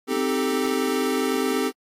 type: chord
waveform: square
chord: A half-diminished seventh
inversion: first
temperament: equal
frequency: 261.6 / 311.1 / 392 / 440 Hz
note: C4 / Eb4 / G4 / A4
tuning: 0 / 0 / 0 / 0 cents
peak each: -26 / -31 / -27 / -28 dBFS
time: 0.07-1.72 s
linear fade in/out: 50 ms
effects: AAC 48 kbps